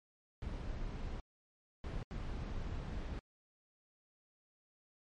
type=noise bursts at uneven times; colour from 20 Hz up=brown; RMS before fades=-41 dBFS; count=3; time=0.42-1.2 / 1.84-2.03 / 2.11-3.19 s; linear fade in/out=0 ms; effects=low-pass 5000 Hz 12 dB/octave + MP3 48 kbps